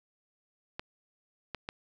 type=clicks; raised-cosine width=0.3 ms; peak=-20 dBFS; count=3; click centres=0.795 / 1.547 / 1.689 s; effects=none